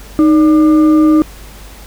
sine tone with frequency modulation, 309.7 Hz, D#4, 8 cents flat, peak -5 dBFS, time 0.19-1.22 s, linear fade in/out 0 ms, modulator 888 Hz, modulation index 0.31, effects added 50 Hz sine -33 dBFS peak until 1.86 s + pink hiss -37 dBFS RMS until 1.86 s

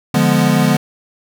square chord, D diminished seventh, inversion none, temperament equal, 146.83 / 174.61 / 207.7 / 246.9 Hz, D3 / F3 / Ab3 / Cb4, 0 / 0 / 0 / 0 cents, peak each -17 dBFS, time 0.14-0.77 s, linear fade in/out 5 ms, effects none

